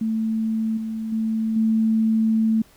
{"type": "tone with level steps", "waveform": "sine", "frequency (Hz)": 221.6, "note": "A3", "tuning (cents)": 13, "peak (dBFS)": [-20, -25, -20, -16], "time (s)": [0.01, 2.62], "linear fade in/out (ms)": 5, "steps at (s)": [0.77, 1.12, 1.56], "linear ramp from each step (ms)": 5, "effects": ["pink hiss -54 dBFS RMS until 2.76 s"]}